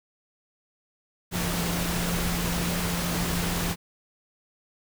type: tone in noise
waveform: sine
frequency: 173.2 Hz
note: F3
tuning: 14 cents flat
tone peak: -29 dBFS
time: 1.31-3.76 s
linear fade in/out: 50 ms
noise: pink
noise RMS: -29 dBFS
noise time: 1.31-3.76 s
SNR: -3 dB
effects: none